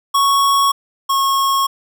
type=tone pair in turn; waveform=square; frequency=1108.7 / 1091.5 Hz; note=C#6 / C#6; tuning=0 / -27 cents; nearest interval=unison; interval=27 cents; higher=first; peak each=-12 / -14 dBFS; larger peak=first; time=0.14-0.72 / 1.09-1.67 s; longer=neither; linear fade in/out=10 ms; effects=none